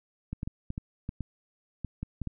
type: clicks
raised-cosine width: 5 ms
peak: -21 dBFS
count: 11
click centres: 0.33 / 0.431 / 0.475 / 0.704 / 0.779 / 1.091 / 1.207 / 1.847 / 2.03 / 2.217 / 2.273 s
effects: none